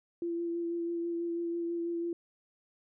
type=tone with vibrato; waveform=sine; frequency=340 Hz; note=F4; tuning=46 cents flat; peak=-31 dBFS; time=0.22-2.13 s; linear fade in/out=2 ms; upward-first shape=sine; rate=6.1 Hz; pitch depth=15 cents each way; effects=none